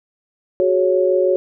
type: chord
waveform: sine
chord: F# suspended second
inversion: none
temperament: just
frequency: 370 / 416.2 / 555 Hz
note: F#4 / G#4 / C#5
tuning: 0 / +4 / +2 cents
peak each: -16 / -22 / -16 dBFS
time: 0.6-1.36 s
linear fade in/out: 0 ms
effects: none